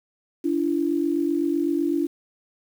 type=tone pair together; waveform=sine; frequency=290 / 337.9 Hz; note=D4 / E4; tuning=-22 / +43 cents; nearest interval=minor third; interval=265 cents; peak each=-23 dBFS; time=0.44-2.07 s; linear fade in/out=10 ms; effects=8-bit